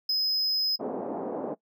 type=tone; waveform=triangle; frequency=5070 Hz; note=D#8; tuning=32 cents sharp; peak=-22 dBFS; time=0.09-0.76 s; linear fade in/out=5 ms
type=band-pass noise; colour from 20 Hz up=pink; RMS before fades=-33 dBFS; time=0.79-1.55 s; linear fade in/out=20 ms; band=240 to 780 Hz; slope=24 dB/octave
effects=noise-tail reverb RT60 0.1 s tail -20 dB re dry